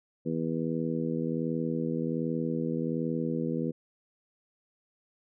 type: harmonic tone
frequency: 81.3 Hz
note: E2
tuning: 23 cents flat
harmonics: 2 / 3 / 4 / 5 / 6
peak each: -33 / -32 / -35 / -38 / -36 dBFS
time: 0.25-3.72 s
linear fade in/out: 20 ms
effects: none